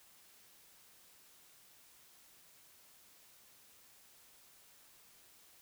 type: silence
effects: white hiss -63 dBFS RMS until 5.61 s